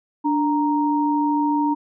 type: tone pair together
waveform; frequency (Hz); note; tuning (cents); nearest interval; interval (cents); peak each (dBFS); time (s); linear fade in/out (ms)
sine; 293.7 / 932.3; D4 / A#5; 0 / 0; octave + minor sixth; 2000; -19 / -21; 0.24-1.75; 20
effects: none